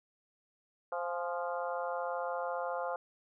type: harmonic tone with a mistuned harmonic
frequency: 174.61 Hz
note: F3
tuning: in tune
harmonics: 3 / 4 / 5 / 6 / 7 / 8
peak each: -37 / -39 / -41 / -43 / -44 / -45 dBFS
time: 0.92-2.96 s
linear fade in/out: 2 ms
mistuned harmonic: 5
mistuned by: -44 cents
effects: none